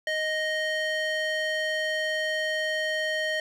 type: tone with band-pass filter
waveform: square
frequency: 622.3 Hz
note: D#5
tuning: in tune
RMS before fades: -28 dBFS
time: 0.07-3.4 s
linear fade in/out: 2 ms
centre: 2100 Hz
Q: 1.2
effects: none